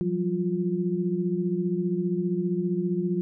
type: tone cluster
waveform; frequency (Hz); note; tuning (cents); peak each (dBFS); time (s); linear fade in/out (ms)
sine; 173.4 / 188.5 / 352; F3 / F#3 / F4; -12 / +32 / +14; -28; 0.01-3.21; 0
effects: none